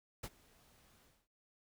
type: noise with ADSR envelope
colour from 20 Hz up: pink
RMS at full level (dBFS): -43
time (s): 0.23-1.28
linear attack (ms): 9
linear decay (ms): 48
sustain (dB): -24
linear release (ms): 260
effects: none